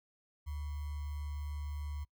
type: tone with sample-and-hold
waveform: sine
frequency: 73.42 Hz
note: D2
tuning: in tune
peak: -37 dBFS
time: 0.46-2.05 s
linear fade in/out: 20 ms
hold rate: 1050 Hz
effects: noise-tail reverb RT60 0.1 s tail -22 dB re dry